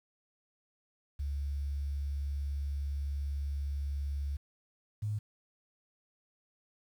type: tone pair in turn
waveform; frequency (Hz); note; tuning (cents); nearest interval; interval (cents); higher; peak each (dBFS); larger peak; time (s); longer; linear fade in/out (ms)
sine; 70.6 / 105.51; C#2 / G#2; +32 / +28; perfect fifth; 696; second; -32 / -31; second; 1.19-4.37 / 5.02-5.19; first; 10
effects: 10-bit